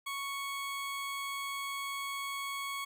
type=tone; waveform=20% pulse; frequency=1108.7 Hz; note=C#6; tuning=in tune; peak=-31 dBFS; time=0.06-2.85 s; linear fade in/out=10 ms; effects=none